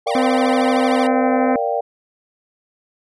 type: chord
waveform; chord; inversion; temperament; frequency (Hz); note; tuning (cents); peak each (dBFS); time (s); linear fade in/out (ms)
sine; G minor seventh; first; equal; 466.2 / 587.3 / 698.5 / 784; Bb4 / D5 / F5 / G5; 0 / 0 / 0 / 0; -23; 0.06-1.81; 10
type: tone with vibrato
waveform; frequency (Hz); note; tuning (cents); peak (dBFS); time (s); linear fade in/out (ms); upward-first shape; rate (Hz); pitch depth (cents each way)
15% pulse; 1046.5; C6; 0; -21; 0.07-1.07; 2; sine; 13; 230
type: harmonic tone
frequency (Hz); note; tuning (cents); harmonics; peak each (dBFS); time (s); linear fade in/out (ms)
257.3; C4; -29; 1 / 2 / 3 / 4 / 5 / 6 / 7 / 8 / 9; -17 / -23 / -27 / -29 / -31 / -33 / -34 / -35 / -36; 0.15-1.56; 2
effects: resampled to 22050 Hz